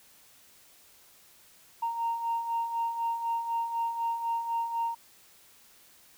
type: beating tone pair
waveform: sine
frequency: 922 / 926 Hz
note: A#5 / A#5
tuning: -19 / -12 cents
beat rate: 4 Hz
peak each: -35 / -28 dBFS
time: 1.82-4.95 s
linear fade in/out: 10 ms
effects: tanh soft clip ceiling -23 dBFS + white hiss -58 dBFS RMS until 6.17 s